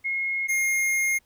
sine / square tone pair in turn, 2158 / 2134 Hz, C#7 / C7, -47 / +34 cents, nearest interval unison, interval 19 cents, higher first, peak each -24 / -22 dBFS, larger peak second, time 0.04-0.48 / 0.48-1.19 s, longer second, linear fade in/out 20 ms, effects pink hiss -65 dBFS RMS until 1.25 s

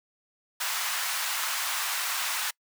pink high-pass noise, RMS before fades -30 dBFS, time 0.6-2.51 s, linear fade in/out 10 ms, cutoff 960 Hz, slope 24 dB/octave, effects noise-tail reverb RT60 0.1 s tail -26 dB re dry

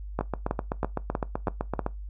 two click trains, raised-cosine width 1 ms, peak -13 / -12 dBFS, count 14 / 6, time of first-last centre 0.21-1.864 / 0.19-1.793 s, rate 7.86 / 3.12 Hz, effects noise-tail reverb RT60 0.2 s tail -20 dB re dry + added 50 Hz sine -35 dBFS peak until 2.09 s

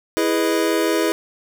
square chord, E major seventh, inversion none, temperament equal, 329.6 / 415.3 / 493.9 / 622.3 Hz, E4 / G#4 / B4 / D#5, 0 / 0 / 0 / 0 cents, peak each -21 / -23 / -25 / -26 dBFS, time 0.17-1.12 s, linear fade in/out 0 ms, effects none

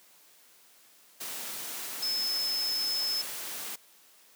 sine tone in noise, 5210 Hz, E8, 21 cents flat, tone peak -28 dBFS, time 2.02-3.22 s, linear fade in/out 10 ms, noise white, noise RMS -38 dBFS, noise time 1.2-3.76 s, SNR +7 dB, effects white hiss -59 dBFS RMS until 4.35 s + high-pass 200 Hz 12 dB/octave

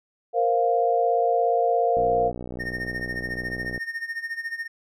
sine chord, Bb suspended second, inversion none, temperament equal, 466.2 / 523.3 / 698.5 Hz, Bb4 / C5 / F5, 0 / 0 / 0 cents, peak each -23 / -26 / -21 dBFS, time 0.33-2.32 s, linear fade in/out 50 ms
click train, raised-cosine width 2 ms, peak -21 dBFS, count 112, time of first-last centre 1.97-3.778 s, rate 61.4 Hz
triangle tone with tremolo, 1834 Hz, A#6, 29 cents flat, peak -24 dBFS, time 2.59-4.68 s, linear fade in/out 20 ms, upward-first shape sine, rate 14 Hz, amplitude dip 80%
effects none

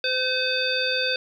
harmonic tone, 513 Hz, C5, 34 cents flat, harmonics 1 / 3 / 5 / 7 / 9, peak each -28 / -28 / -28 / -28 / -28 dBFS, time 0.04-1.16 s, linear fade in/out 2 ms, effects 9-bit

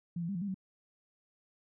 sine tone with pitch steps, 172.1 / 168 / 199.6 / 171.5 / 202.7 / 189 Hz, F3 / E3 / G3 / F3 / G#3 / F#3, -25 / +33 / +32 / -31 / -42 / +37 cents, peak -33 dBFS, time 0.16-0.544 s, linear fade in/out 5 ms, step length 64 ms, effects none

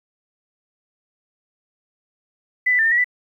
sine tone with pitch steps, 1999 / 1981 / 1788 / 1813 / 1919 / 1982 Hz, B6 / B6 / A6 / A#6 / A#6 / B6, +20 / +5 / +27 / -49 / +50 / +6 cents, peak -14 dBFS, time 2.66-3.044 s, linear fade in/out 10 ms, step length 64 ms, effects 9-bit

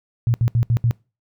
sine tone bursts at uneven times, 117.5 Hz, A#2, 14 cents sharp, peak -14 dBFS, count 5, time 0.27-0.34 / 0.41-0.48 / 0.55-0.63 / 0.7-0.77 / 0.84-0.91 s, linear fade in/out 0 ms, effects noise-tail reverb RT60 0.3 s tail -24 dB re dry

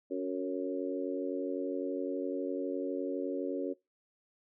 harmonic tone with a mistuned harmonic, 91.9 Hz, F#2, 11 cents flat, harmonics 3 / 4 / 5 / 6, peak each -36 / -37 / -38 / -39 dBFS, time 0.1-3.74 s, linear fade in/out 20 ms, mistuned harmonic 3, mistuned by +26 cents, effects noise-tail reverb RT60 0.2 s tail -21 dB re dry

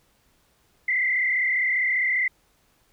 sine tone with frequency modulation, 2044 Hz, C7, 41 cents flat, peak -20 dBFS, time 0.88-2.28 s, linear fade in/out 5 ms, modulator 35 Hz, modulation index 2.3, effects pink hiss -64 dBFS RMS until 2.92 s

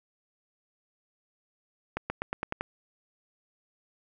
accelerating click train, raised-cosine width 0.5 ms, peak -15 dBFS, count 7, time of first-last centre 1.97-2.61 s, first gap 130 ms, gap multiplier 0.92, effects none

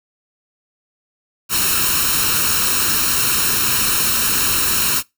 white noise with comb filter, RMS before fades -17 dBFS, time 1.49-5.03 s, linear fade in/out 50 ms, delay 0.73 ms, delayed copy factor +0.7, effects noise-tail reverb RT60 0.2 s tail -23 dB re dry

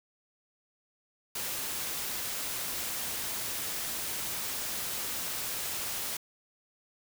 white noise, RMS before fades -35 dBFS, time 1.35-6.17 s, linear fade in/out 5 ms, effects none

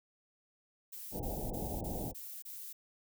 violet noise bursts, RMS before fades -46 dBFS, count 6, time 0.92-2.73 s, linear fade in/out 10 ms, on 280 ms, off 26 ms
pink low-pass noise, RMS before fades -39 dBFS, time 1.11-2.14 s, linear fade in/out 50 ms, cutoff 860 Hz, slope 96 dB/octave
effects none

